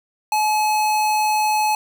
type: tone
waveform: square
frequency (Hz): 854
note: G#5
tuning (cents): +48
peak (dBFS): -17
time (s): 0.32-1.75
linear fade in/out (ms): 2
effects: none